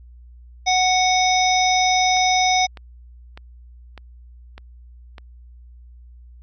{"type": "harmonic tone", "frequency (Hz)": 740, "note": "F#5", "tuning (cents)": 0, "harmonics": [1, 3, 5, 7, 8], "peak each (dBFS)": [-17, -22, -24, -25, -26], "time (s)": [0.66, 2.67], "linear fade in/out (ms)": 20}
{"type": "click train", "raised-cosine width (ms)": 0.3, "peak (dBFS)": -22, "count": 6, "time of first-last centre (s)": [2.17, 5.182], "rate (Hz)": 1.66}
{"effects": ["added 60 Hz sine -41 dBFS peak until 6.42 s"]}